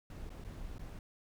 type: noise with dropouts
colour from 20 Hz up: brown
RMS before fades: -45 dBFS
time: 0.1-0.99 s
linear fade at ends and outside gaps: 2 ms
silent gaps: 0.294-0.302 / 0.441-0.447 / 0.783-0.793 s
effects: none